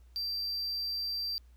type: tone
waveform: triangle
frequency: 4699 Hz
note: D8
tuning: in tune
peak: -31 dBFS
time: 0.16-1.38 s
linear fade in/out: 0 ms
effects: added 60 Hz sine -54 dBFS peak until 1.56 s + pink hiss -72 dBFS RMS until 1.56 s